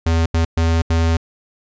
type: tone bursts at uneven times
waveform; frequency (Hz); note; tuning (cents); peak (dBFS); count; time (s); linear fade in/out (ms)
square; 82.41; E2; 0; -14; 4; 0.06-0.26 / 0.34-0.45 / 0.57-0.82 / 0.9-1.17; 5
effects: resampled to 16000 Hz